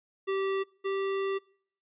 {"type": "tone pair in turn", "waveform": "square", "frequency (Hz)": [388.2, 390.1], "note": ["G4", "G4"], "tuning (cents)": [-17, -8], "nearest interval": "unison", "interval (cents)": 9, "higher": "second", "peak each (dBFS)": [-28, -29], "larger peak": "first", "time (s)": [[0.27, 0.64], [0.84, 1.39]], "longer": "second", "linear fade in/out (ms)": 20, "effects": ["noise-tail reverb RT60 0.6 s tail -25 dB re dry", "resampled to 8000 Hz"]}